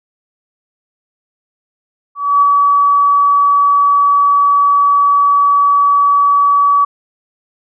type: tone with ADSR envelope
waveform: sine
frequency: 1141 Hz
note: C#6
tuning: 50 cents sharp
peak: -5 dBFS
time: 2.15-6.85 s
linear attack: 270 ms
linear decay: 13 ms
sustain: -2 dB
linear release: 9 ms
effects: none